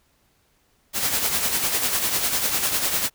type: noise with tremolo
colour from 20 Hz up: white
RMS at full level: -21 dBFS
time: 0.93-3.1 s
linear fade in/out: 50 ms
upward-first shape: sine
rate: 10 Hz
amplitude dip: 50%
effects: pink hiss -64 dBFS RMS until 3.14 s